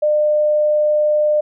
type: tone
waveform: sine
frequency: 602 Hz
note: D5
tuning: 43 cents sharp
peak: -12 dBFS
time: 0.02-1.41 s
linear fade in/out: 10 ms
effects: none